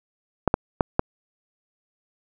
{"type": "clicks", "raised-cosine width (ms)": 1, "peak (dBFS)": -3, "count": 4, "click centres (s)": [0.477, 0.541, 0.808, 0.994], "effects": []}